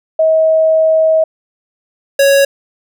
sine / square tone pair in turn, 638 / 554.6 Hz, D#5 / C#5, +43 / +1 cents, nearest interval major second, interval 242 cents, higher first, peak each -7 dBFS, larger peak neither, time 0.19-1.24 / 2.19-2.45 s, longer first, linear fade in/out 5 ms, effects none

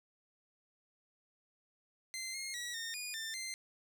15% pulse tone with pitch steps, 2074 / 2141 / 1925 / 1830 / 2450 / 1790 / 2082 Hz, C7 / C7 / B6 / A#6 / D#7 / A6 / C7, -16 / +39 / -45 / -32 / -27 / +29 / -9 cents, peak -33 dBFS, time 2.14-3.54 s, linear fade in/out 0 ms, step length 200 ms, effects none

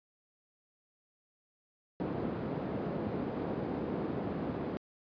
white band-pass noise, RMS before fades -36 dBFS, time 2-4.77 s, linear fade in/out 0 ms, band 130 to 390 Hz, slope 12 dB/octave, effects resampled to 11025 Hz

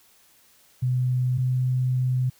sine tone pair in turn, 126.3 / 127.47 Hz, B2 / C3, +39 / -45 cents, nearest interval unison, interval 16 cents, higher second, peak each -20 dBFS, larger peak neither, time 0.82-1.38 / 1.38-2.3 s, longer second, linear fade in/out 10 ms, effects white hiss -58 dBFS RMS until 2.39 s

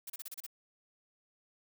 blue noise bursts, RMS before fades -43 dBFS, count 7, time 0.07-0.465 s, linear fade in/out 5 ms, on 29 ms, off 32 ms, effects none

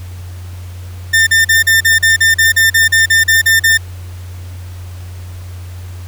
40% pulse tone bursts, 1798 Hz, A6, 37 cents sharp, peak -6 dBFS, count 15, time 1.13-3.776 s, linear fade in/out 10 ms, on 140 ms, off 39 ms, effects added 90 Hz sine -25 dBFS peak until 6.07 s + pink hiss -40 dBFS RMS until 6.07 s

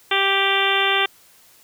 harmonic tone with a mistuned harmonic, 392 Hz, G4, in tune, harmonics 1 / 2 / 3 / 4 / 5 / 6 / 7 / 8 / 9, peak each -25 / -25 / -25 / -25 / -25 / -25 / -25 / -25 / -25 dBFS, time 0.11-1.06 s, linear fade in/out 5 ms, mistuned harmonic 7, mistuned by +15 cents, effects white hiss -52 dBFS RMS until 1.63 s

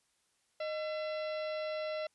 harmonic tone with a mistuned harmonic, 675 Hz, E5, 41 cents sharp, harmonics 1 / 2 / 3 / 4 / 5 / 6 / 7 / 8, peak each -35 / -47 / -48 / -49 / -55 / -52 / -60 / -58 dBFS, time 0.6-2.07 s, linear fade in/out 5 ms, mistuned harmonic 1, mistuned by -150 cents, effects white hiss -75 dBFS RMS until 2.14 s + resampled to 24000 Hz

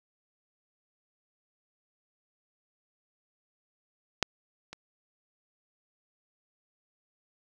clicks, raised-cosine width 0.2 ms, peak -6 / -24 dBFS, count 2, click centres 4.227 / 4.73 s, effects none

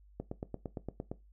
click train, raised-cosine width 2 ms, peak -24 dBFS, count 9, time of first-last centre 0.2-1.115 s, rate 8.74 Hz, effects noise-tail reverb RT60 0.2 s tail -17 dB re dry + added 50 Hz sine -57 dBFS peak until 1.32 s

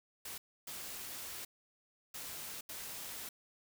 white noise bursts at uneven times, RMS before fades -45 dBFS, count 4, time 0.25-0.38 / 0.67-1.45 / 2.14-2.61 / 2.69-3.29 s, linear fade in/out 5 ms, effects none

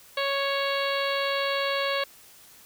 harmonic tone, 554.4 Hz, C#5, in tune, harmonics 1 / 2 / 3 / 4 / 5 / 6 / 7 / 8, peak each -28 / -31 / -33 / -34 / -35 / -36 / -36 / -37 dBFS, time 0.17-2.04 s, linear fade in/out 5 ms, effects white hiss -52 dBFS RMS until 2.65 s

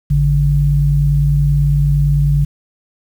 sine tone pair together, 54.13 / 144.5 Hz, A1 / D3, -28 / -28 cents, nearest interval octave + perfect fourth, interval 1700 cents, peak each -15 / -11 dBFS, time 0.1-2.45 s, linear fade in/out 10 ms, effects 7-bit

